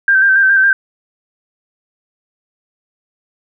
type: tone with vibrato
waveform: sine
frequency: 1568 Hz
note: G6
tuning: in tune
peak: -7 dBFS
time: 0.08-0.73 s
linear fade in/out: 2 ms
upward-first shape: square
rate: 7.2 Hz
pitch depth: 31 cents each way
effects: none